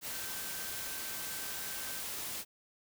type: tone in noise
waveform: sine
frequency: 1550 Hz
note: G6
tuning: 20 cents flat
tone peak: -50 dBFS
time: 0.08-2.04 s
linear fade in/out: 50 ms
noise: white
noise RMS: -40 dBFS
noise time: 0.01-2.45 s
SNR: -13 dB
effects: none